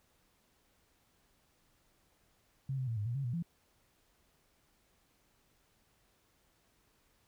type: tone with pitch steps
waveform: sine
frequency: 134.8 / 129.6 / 114.6 / 103.4 / 119.1 / 138 / 121.1 / 169.4 Hz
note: C#3 / C3 / A#2 / G#2 / A#2 / C#3 / B2 / E3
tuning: -48 / -16 / -29 / -7 / +38 / -7 / -34 / +48 cents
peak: -33 dBFS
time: 2.69-3.426 s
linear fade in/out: 5 ms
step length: 92 ms
effects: pink hiss -72 dBFS RMS until 7.27 s